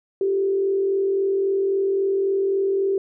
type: tone with frequency modulation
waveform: sine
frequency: 390 Hz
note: G4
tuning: 9 cents flat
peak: -18 dBFS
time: 0.21-2.98 s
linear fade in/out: 2 ms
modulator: 43.7 Hz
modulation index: 0.43
effects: none